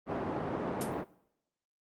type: band-pass noise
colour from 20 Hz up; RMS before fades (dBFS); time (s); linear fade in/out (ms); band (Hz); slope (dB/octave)
pink; -35; 0.06-1.05; 50; 180 to 950; 12
type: noise with exponential decay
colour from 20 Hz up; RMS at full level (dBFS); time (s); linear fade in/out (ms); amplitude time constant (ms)
blue; -31; 0.81-0.94; 2; 28
effects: noise-tail reverb RT60 0.8 s tail -21 dB re dry + Opus 32 kbps